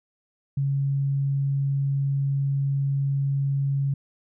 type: tone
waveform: sine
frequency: 138.59 Hz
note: C#3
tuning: in tune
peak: -21 dBFS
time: 0.57-3.94 s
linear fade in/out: 5 ms
effects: none